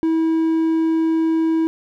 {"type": "tone", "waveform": "triangle", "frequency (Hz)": 323.7, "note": "E4", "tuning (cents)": -31, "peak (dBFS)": -13, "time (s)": [0.03, 1.67], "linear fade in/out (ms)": 0, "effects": []}